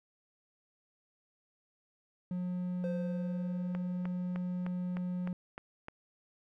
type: tone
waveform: triangle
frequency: 180 Hz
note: F#3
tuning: 47 cents flat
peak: -31 dBFS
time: 2.31-5.33 s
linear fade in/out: 2 ms
type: tone with exponential decay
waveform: triangle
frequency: 520 Hz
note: C5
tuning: 11 cents flat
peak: -33 dBFS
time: 2.84-4.64 s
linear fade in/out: 0 ms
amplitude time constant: 390 ms
type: click train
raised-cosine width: 0.5 ms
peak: -27 dBFS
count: 8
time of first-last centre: 3.75-5.884 s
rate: 3.28 Hz
effects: none